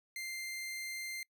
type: tone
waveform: sawtooth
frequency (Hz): 2093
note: C7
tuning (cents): 0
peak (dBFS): -36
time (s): 0.16-1.23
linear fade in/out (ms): 2
effects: noise-tail reverb RT60 0.1 s tail -25 dB re dry